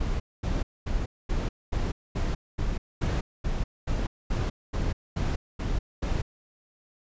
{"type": "noise bursts", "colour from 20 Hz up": "brown", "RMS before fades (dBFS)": -27, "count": 15, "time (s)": [0, 6.22], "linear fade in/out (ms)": 10, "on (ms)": 200, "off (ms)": 230, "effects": ["resampled to 16000 Hz"]}